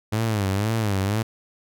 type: tone with vibrato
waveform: sawtooth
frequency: 104.4 Hz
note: G#2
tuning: 10 cents sharp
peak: -17 dBFS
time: 0.12-1.23 s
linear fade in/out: 10 ms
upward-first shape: sine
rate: 2 Hz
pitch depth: 150 cents each way
effects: none